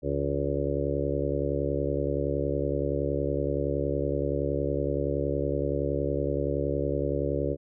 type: harmonic tone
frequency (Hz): 70.7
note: C#2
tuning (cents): +35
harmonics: 1 / 2 / 4 / 5 / 6 / 7 / 8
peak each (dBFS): -33 / -33 / -33 / -33 / -33 / -33 / -33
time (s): 0.02-7.57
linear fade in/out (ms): 50
effects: none